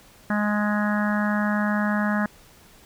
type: harmonic tone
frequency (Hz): 208.7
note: G#3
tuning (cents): +9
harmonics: 1 / 3 / 4 / 5 / 6 / 7 / 8 / 9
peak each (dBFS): -22 / -31 / -33 / -34 / -33 / -33 / -30 / -37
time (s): 0.3-2.26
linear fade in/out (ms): 2
effects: pink hiss -52 dBFS RMS until 2.85 s